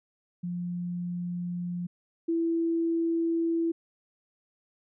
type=tone pair in turn; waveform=sine; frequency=176 / 332.2 Hz; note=F3 / E4; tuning=+14 / +13 cents; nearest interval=major seventh; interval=1099 cents; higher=second; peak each=-30 / -24 dBFS; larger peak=second; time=0.43-1.87 / 2.28-3.72 s; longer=neither; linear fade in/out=10 ms; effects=none